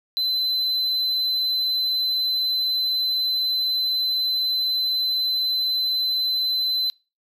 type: tone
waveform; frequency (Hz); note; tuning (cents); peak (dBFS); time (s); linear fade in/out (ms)
triangle; 4044; B7; +40; -19; 0.17-6.9; 0
effects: noise-tail reverb RT60 0.3 s tail -25 dB re dry